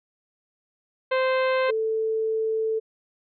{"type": "harmonic tone", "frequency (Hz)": 520, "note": "C5", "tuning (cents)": -11, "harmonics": [1, 2, 3, 4, 5, 6, 7, 8], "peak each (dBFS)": [-21, -28, -31, -33, -36, -41, -44, -44], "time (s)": [1.11, 1.71], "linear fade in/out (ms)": 10}
{"type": "tone", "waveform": "sine", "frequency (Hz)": 441.9, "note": "A4", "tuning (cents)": 7, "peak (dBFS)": -22, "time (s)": [1.68, 2.8], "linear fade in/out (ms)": 20}
{"effects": []}